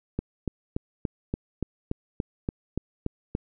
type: click train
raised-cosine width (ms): 3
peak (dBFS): -14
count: 12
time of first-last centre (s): 0.19-3.351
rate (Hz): 3.48
effects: none